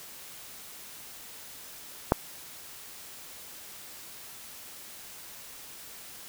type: click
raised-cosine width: 1 ms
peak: -5 dBFS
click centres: 2.121 s
effects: white hiss -46 dBFS RMS until 6.28 s